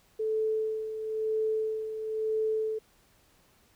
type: tone with tremolo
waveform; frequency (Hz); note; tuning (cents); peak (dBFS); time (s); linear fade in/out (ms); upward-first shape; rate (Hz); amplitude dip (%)
sine; 437; A4; -12; -25; 0.19-2.79; 10; sine; 1; 60
effects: pink hiss -64 dBFS RMS until 3.75 s